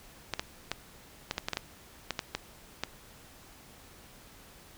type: clicks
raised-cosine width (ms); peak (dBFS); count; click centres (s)
0.2; -13; 12; 0.337 / 0.395 / 0.716 / 1.311 / 1.381 / 1.485 / 1.533 / 1.571 / 2.107 / 2.192 / 2.35 / 2.836
effects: pink hiss -54 dBFS RMS until 4.77 s